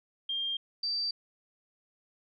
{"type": "tone pair in turn", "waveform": "sine", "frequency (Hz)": [3200, 4659], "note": ["G7", "D8"], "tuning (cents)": [35, -15], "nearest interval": "perfect fifth", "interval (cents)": 650, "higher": "second", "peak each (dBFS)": [-30, -29], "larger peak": "second", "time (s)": [[0.29, 0.57], [0.83, 1.11]], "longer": "neither", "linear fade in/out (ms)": 5, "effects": []}